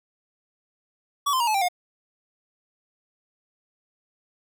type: tone with pitch steps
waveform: square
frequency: 1137 / 1036.6 / 945.1 / 861.7 / 785.6 / 716.3 Hz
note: C#6 / C6 / A#5 / A5 / G5 / F5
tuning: +44 / -16 / +24 / -36 / +4 / +44 cents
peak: -21 dBFS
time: 1.26-1.686 s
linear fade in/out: 10 ms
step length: 71 ms
effects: none